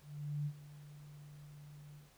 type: tone with ADSR envelope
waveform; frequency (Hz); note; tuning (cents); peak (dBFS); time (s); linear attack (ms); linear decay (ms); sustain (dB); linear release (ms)
sine; 146.83; D3; 0; -34; 0.01-2.12; 450; 67; -17; 170
effects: pink hiss -66 dBFS RMS until 2.17 s